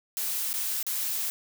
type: noise with dropouts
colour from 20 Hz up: blue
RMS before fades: -30 dBFS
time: 0.17-1.3 s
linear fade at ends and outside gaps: 0 ms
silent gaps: 0.53-0.539 / 0.828-0.866 s
effects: none